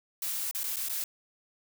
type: noise with dropouts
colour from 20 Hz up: blue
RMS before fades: -33 dBFS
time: 0.22-1.04 s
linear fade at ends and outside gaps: 2 ms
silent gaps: 0.512-0.548 / 0.634-0.64 / 0.76-0.767 / 0.886-0.895 s
effects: none